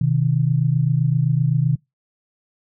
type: tone pair together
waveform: sine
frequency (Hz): 127.79 / 155.56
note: C3 / D#3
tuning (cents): -40 / 0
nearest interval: minor third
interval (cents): 340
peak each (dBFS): -18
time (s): 0.01-1.76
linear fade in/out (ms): 5
effects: noise-tail reverb RT60 0.2 s tail -25 dB re dry